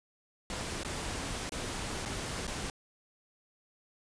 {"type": "noise with dropouts", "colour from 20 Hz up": "pink", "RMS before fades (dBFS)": -37, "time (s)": [0.5, 2.7], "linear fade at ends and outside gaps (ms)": 1, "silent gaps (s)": [[0.834, 0.848], [1.494, 1.52], [2.052, 2.058], [2.469, 2.477]], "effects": ["resampled to 22050 Hz"]}